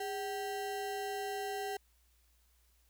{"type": "ring-modulated tone", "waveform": "square", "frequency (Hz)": 587.3, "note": "D5", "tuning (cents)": 0, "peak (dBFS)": -34, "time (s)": [0, 1.77], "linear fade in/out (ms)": 5, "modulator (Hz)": 179, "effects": ["added 59 Hz sine -68 dBFS peak until 2.89 s", "white hiss -73 dBFS RMS until 2.89 s"]}